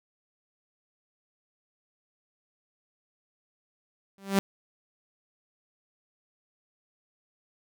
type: tone with exponential growth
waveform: sawtooth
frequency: 196 Hz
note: G3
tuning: in tune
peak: -14 dBFS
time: 4.18-4.39 s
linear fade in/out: 0 ms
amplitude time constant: 45 ms
effects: none

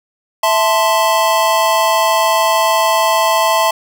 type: chord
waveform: square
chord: A minor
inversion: second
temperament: equal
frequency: 659.3 / 880 / 1046.5 Hz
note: E5 / A5 / C6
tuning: 0 / 0 / 0 cents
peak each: -16 dBFS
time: 0.43-3.71 s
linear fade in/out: 5 ms
effects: none

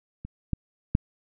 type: clicks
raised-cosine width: 5 ms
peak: -24 / -13 / -7 dBFS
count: 3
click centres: 0.25 / 0.533 / 0.951 s
effects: none

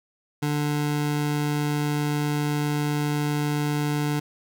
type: tone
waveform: 25% pulse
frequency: 147.7 Hz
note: D3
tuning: 10 cents sharp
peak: -19 dBFS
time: 0.42-4.2 s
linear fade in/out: 10 ms
effects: none

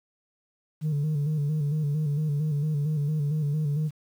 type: tone with vibrato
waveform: sine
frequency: 149.4 Hz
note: D3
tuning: 30 cents sharp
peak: -21 dBFS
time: 0.81-3.91 s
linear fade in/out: 50 ms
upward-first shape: square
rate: 4.4 Hz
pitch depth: 59 cents each way
effects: tanh soft clip ceiling -22 dBFS + 9-bit

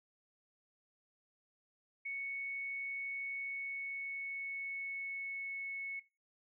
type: tone with pitch glide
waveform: sine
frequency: 2217 to 2203 Hz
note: C#7 to C#7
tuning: 0 to -11 cents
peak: -38 dBFS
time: 2.05-6 s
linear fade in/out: 10 ms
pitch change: -11 cents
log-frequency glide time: 3.38-5.65 s
effects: noise-tail reverb RT60 0.3 s tail -19 dB re dry

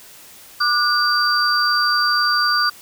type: tone cluster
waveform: sine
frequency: 1190 / 1458 / 4692 Hz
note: D6 / F#6 / D8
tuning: +22 / -26 / -2 cents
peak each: -19 dBFS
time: 0.6-2.7 s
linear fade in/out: 10 ms
effects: white hiss -43 dBFS RMS until 2.81 s

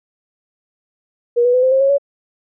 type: tone with pitch steps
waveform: sine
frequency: 477.7 / 490.8 / 504.4 / 518.2 / 532.5 / 547.2 / 562.2 Hz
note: A#4 / B4 / B4 / C5 / C5 / C#5 / C#5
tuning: +42 / -11 / +36 / -17 / +30 / -23 / +24 cents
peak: -10 dBFS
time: 1.36-1.983 s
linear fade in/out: 20 ms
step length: 89 ms
effects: none

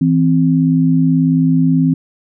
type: tone pair together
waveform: sine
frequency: 163.15 / 261.6 Hz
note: E3 / C4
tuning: -18 / 0 cents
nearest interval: minor sixth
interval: 818 cents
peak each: -12 dBFS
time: 0.01-1.94 s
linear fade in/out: 5 ms
effects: none

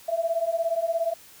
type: beating tone pair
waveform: sine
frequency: 655 / 672 Hz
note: E5 / E5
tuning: -11 / +33 cents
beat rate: 17 Hz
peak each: -27 / -25 dBFS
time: 0.08-1.14 s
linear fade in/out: 10 ms
effects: white hiss -50 dBFS RMS until 1.4 s

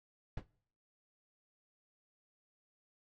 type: noise with exponential decay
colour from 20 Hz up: brown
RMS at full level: -35 dBFS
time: 0.37-0.46 s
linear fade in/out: 5 ms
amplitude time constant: 19 ms
effects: noise-tail reverb RT60 0.6 s tail -23 dB re dry + low-pass 4000 Hz 12 dB/octave

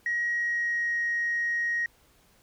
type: tone with pitch glide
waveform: sine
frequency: 1897 to 1881.7 Hz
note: A#6 to A#6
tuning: +30 to +16 cents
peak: -24 dBFS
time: 0.06-1.86 s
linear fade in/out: 2 ms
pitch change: -14 cents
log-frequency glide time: 0.3-1 s
effects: tanh soft clip ceiling -21 dBFS + pink hiss -62 dBFS RMS until 2.42 s

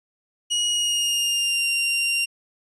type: tone with pitch glide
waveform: sawtooth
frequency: 2896 to 2773 Hz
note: F#7 to F7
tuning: -38 to -13 cents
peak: -17 dBFS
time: 0.5-2.26 s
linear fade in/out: 20 ms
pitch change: -75 cents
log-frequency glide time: 0.68-1.66 s
effects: resampled to 24000 Hz

